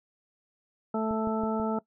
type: harmonic tone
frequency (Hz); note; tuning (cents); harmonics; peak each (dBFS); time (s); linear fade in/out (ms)
220; A3; 0; 1 / 2 / 3 / 4 / 6; -29 / -32 / -34 / -35 / -37; 0.94-1.79; 5
type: click train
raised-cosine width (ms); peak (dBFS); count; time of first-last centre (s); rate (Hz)
3; -27; 4; 1.11-1.599; 6.14
effects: noise-tail reverb RT60 0.1 s tail -20 dB re dry